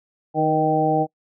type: harmonic tone with a mistuned harmonic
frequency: 155.56 Hz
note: D#3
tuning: in tune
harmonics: 1 / 2 / 3 / 4 / 5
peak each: -25 / -23 / -24 / -24 / -20 dBFS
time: 0.34-1.07 s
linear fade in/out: 50 ms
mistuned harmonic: 3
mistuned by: +35 cents
effects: noise-tail reverb RT60 0.1 s tail -25 dB re dry